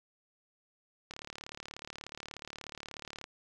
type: click train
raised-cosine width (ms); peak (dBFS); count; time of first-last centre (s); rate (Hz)
0.2; -25; 79; 1.11-3.241; 36.6
effects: none